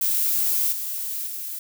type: noise with level steps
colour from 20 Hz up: violet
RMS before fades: -22 / -29 / -32 dBFS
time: 0.01-1.59 s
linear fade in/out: 5 ms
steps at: 0.71 / 1.26 s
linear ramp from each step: 20 ms
effects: none